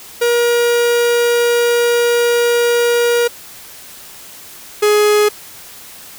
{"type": "tone pair in turn", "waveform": "45% pulse", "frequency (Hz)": [475.9, 418.9], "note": ["A#4", "G#4"], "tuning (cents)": [36, 15], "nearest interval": "major second", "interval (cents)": 221, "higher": "first", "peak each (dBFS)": [-11, -9], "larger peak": "second", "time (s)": [[0.21, 3.28], [4.82, 5.29]], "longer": "first", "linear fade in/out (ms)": 10, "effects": ["white hiss -36 dBFS RMS until 6.18 s"]}